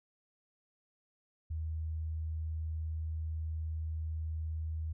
sine tone, 79.4 Hz, D#2, 36 cents sharp, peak -34 dBFS, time 1.5-4.93 s, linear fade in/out 10 ms, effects none

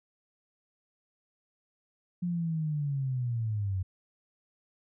sine linear sweep, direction down, 178.5 to 91.1 Hz, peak -28 dBFS, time 2.22-3.83 s, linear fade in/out 10 ms, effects none

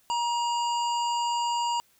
harmonic tone with a mistuned harmonic, 948 Hz, A#5, 29 cents sharp, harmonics 1 / 3 / 5 / 7 / 8, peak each -25 / -35 / -39 / -42 / -43 dBFS, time 0.1-1.8 s, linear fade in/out 0 ms, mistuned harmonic 7, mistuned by +91 cents, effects white hiss -64 dBFS RMS until 1.99 s

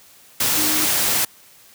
sine tone in noise, 307.3 Hz, D#4, 21 cents flat, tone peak -26 dBFS, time 0.57-0.85 s, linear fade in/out 5 ms, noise white, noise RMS -19 dBFS, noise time 0.4-1.25 s, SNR -10 dB, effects white hiss -49 dBFS RMS until 1.74 s + high-pass 60 Hz 12 dB/octave

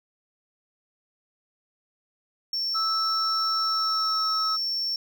triangle tone, 5440 Hz, F8, 46 cents flat, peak -24 dBFS, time 2.53-4.96 s, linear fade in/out 2 ms
triangle tone with pitch glide, 1313 to 1292.7 Hz, E6 to E6, -7 to -34 cents, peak -24 dBFS, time 2.74-4.57 s, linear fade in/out 20 ms, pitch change -27 cents, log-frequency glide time 3.6-4.26 s
effects none

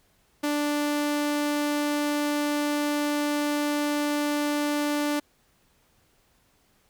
sawtooth tone, 293.7 Hz, D4, in tune, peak -20 dBFS, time 0.43-5.2 s, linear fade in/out 10 ms, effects pink hiss -65 dBFS RMS until 6.89 s

